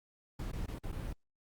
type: noise with dropouts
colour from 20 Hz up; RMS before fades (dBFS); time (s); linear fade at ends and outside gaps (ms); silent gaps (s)
brown; -39; 0.39-1.13; 5; 0.517-0.531 / 0.662-0.681 / 0.787-0.834 / 0.919-0.925
effects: Opus 48 kbps